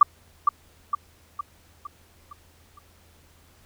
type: tone with echo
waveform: sine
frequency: 1171 Hz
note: D6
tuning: 5 cents flat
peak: -7 dBFS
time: 0.01-0.03 s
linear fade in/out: 5 ms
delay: 460 ms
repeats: 6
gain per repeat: -6 dB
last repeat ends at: 2.79 s
effects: added 82 Hz sine -58 dBFS peak until 3.65 s + pink hiss -58 dBFS RMS until 3.65 s